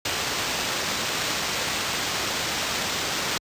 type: noise with sample-and-hold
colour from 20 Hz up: violet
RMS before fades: -27 dBFS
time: 0.05-3.38 s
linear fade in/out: 5 ms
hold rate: 11025 Hz
effects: high-pass 60 Hz 12 dB/octave + resampled to 32000 Hz